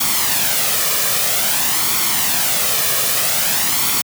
white noise with flanger, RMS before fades -17 dBFS, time 0-4.02 s, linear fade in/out 10 ms, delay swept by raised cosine 0.89 to 1.73 ms, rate 0.51 Hz, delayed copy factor +0.5, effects high-pass 100 Hz 12 dB/octave

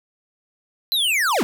square linear sweep, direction down, 4102 to 169.7 Hz, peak -18 dBFS, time 0.92-1.43 s, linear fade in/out 0 ms, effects none

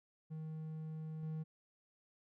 triangle tone with level steps, 157.4 Hz, D#3, 20 cents sharp, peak -40 / -37 dBFS, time 0.3-1.44 s, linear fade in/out 20 ms, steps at 1.23 s, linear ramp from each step 2 ms, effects none

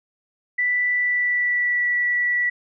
sine tone with pitch glide, 1975.5 to 1951.7 Hz, B6 to B6, 0 to -21 cents, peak -18 dBFS, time 0.58-2.5 s, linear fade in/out 10 ms, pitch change -21 cents, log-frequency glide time 0.9-1.88 s, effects none

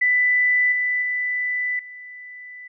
sine tone with level steps, 1989 Hz, B6, 12 cents sharp, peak -15 / -19 / -21 / -36 dBFS, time 0.01-2.68 s, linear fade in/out 10 ms, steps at 0.72 / 1.02 / 1.79 s, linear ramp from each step 2 ms, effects none

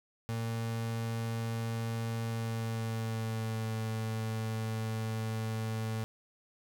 35% pulse tone with pitch glide, 114.3 to 110.98 Hz, A#2 to A2, -34 to +15 cents, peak -31 dBFS, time 0.29-6.04 s, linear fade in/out 0 ms, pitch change -51 cents, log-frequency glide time 2.24-3.72 s, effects none

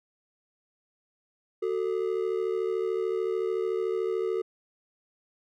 triangle ring-modulated tone, 409.6 Hz, G#4, 24 cents flat, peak -21 dBFS, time 1.62-4.42 s, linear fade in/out 10 ms, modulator 36.8 Hz, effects none

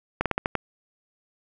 slowing click train, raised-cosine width 0.5 ms, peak -8 dBFS, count 6, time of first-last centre 0.21-0.553 s, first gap 47 ms, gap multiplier 1.19, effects none

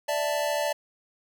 square chord, D suspended second, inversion none, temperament just, 587.3 / 660.7 / 881 Hz, D5 / E5 / A5, 0 / +4 / +2 cents, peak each -28 / -32 / -32 dBFS, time 0.08-0.73 s, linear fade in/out 10 ms, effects none

